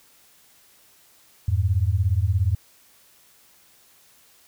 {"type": "beating tone pair", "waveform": "sine", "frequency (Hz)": [85.7, 102.7], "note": ["F2", "G#2"], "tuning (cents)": [-32, -19], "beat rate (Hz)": 17, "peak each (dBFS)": -21, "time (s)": [1.48, 2.55], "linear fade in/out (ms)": 5, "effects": ["white hiss -56 dBFS RMS until 4.47 s"]}